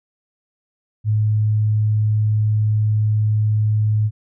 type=tone; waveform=sine; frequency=107.1 Hz; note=A2; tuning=46 cents flat; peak=-14 dBFS; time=1.04-4.11 s; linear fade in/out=50 ms; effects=none